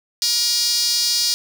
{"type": "tone with high-pass filter", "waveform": "sawtooth", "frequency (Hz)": 475.6, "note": "A#4", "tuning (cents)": 35, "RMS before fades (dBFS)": -19, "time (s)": [0.22, 1.34], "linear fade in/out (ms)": 0, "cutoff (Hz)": 4800, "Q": 4.8, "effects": []}